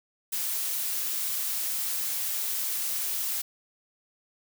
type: noise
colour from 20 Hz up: blue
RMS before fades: -30 dBFS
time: 0.32-3.42 s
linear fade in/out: 10 ms
effects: none